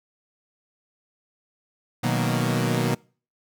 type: chord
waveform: sawtooth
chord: B major seventh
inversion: none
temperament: equal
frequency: 123.47 / 155.56 / 185 / 233.1 Hz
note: B2 / D#3 / F#3 / A#3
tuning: 0 / 0 / 0 / 0 cents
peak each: -21 / -23 / -24 / -24 dBFS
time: 2.03-2.95 s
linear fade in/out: 10 ms
effects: noise-tail reverb RT60 0.4 s tail -25 dB re dry